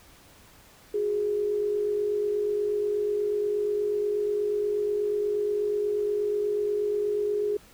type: tone pair together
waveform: sine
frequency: 367 / 415.3 Hz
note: F#4 / G#4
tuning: -14 / 0 cents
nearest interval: major second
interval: 214 cents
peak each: -34 / -24 dBFS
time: 0.94-7.57 s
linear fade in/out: 5 ms
effects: pink hiss -54 dBFS RMS until 7.73 s